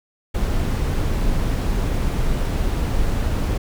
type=noise; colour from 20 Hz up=brown; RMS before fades=-20 dBFS; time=0.34-3.58 s; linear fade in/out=10 ms; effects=none